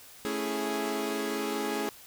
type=chord; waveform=sawtooth; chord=A major seventh; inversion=none; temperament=equal; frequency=220 / 277.2 / 329.6 / 415.3 Hz; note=A3 / C#4 / E4 / G#4; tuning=0 / 0 / 0 / 0 cents; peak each=-33 / -32 / -33 / -29 dBFS; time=0.25-1.89 s; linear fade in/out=0 ms; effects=white hiss -51 dBFS RMS until 2.06 s